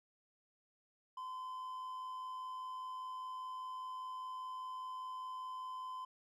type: tone with amplitude modulation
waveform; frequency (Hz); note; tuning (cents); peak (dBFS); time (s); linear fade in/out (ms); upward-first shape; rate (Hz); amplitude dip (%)
triangle; 1024; C6; -38; -39; 1.17-6.05; 5; sine; 105; 30
effects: none